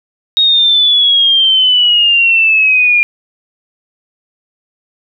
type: exponential sweep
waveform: sine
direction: down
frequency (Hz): 3764 to 2402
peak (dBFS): -6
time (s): 0.37-3.03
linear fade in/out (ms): 0
effects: none